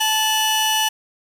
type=tone pair together; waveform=sawtooth; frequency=872 / 2947 Hz; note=A5 / F#7; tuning=-16 / -8 cents; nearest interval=octave + major sixth; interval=2108 cents; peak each=-16 dBFS; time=0-0.89 s; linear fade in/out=10 ms; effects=resampled to 32000 Hz + 7-bit